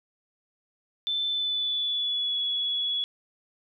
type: tone with pitch glide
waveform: sine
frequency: 3529 to 3379 Hz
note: A7 to G#7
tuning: +4 to +29 cents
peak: -25 dBFS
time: 1.07-3.04 s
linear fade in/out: 0 ms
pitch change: -75 cents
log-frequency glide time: 1.28-2.38 s
effects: none